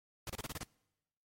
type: noise bursts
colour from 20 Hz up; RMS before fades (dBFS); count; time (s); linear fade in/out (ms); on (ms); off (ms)
pink; -41; 7; 0.27-0.633; 2; 27; 29
effects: noise-tail reverb RT60 1.0 s tail -25 dB re dry + MP3 64 kbps